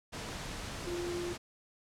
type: tone in noise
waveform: sine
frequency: 349.2 Hz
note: F4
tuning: in tune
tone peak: -35 dBFS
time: 0.86-1.34 s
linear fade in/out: 20 ms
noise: pink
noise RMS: -41 dBFS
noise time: 0.12-1.38 s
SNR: +3 dB
effects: low-pass 8000 Hz 12 dB/octave